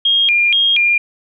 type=tone with vibrato; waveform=sine; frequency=2794 Hz; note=F7; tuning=in tune; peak=-10 dBFS; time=0.05-0.98 s; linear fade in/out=5 ms; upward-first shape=square; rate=2.1 Hz; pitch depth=260 cents each way; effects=none